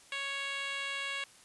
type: tone with band-pass filter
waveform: 10% pulse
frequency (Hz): 554.4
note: C#5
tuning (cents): 0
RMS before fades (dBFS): -37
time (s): 0.12-1.24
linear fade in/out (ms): 2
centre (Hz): 2800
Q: 0.94
effects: white hiss -58 dBFS RMS until 1.44 s + resampled to 24000 Hz